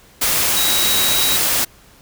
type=tone in noise; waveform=sine; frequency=3844 Hz; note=B7; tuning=48 cents flat; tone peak=-19 dBFS; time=0.56-1.37 s; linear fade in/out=10 ms; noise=white; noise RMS=-17 dBFS; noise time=0.21-1.65 s; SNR=-5 dB; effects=pink hiss -48 dBFS RMS until 2.01 s